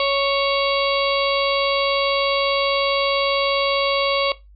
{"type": "harmonic tone with a mistuned harmonic", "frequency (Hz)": 554.4, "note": "C#5", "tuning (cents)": 0, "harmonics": [1, 2, 4, 5, 6, 7, 8], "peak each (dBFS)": [-20, -23, -26, -27, -28, -28, -29], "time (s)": [0, 4.32], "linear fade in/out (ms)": 2, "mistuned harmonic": 8, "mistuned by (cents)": 57, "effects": ["noise-tail reverb RT60 0.2 s tail -17 dB re dry", "added 50 Hz sine -44 dBFS peak until 4.55 s"]}